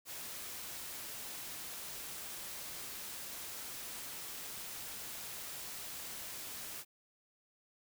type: noise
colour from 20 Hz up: white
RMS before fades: -45 dBFS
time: 0.05-6.85 s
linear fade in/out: 50 ms
effects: none